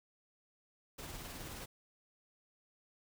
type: noise with tremolo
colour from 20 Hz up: pink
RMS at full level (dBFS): -45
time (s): 0.98-1.66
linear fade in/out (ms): 10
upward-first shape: triangle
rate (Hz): 19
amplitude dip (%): 35
effects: none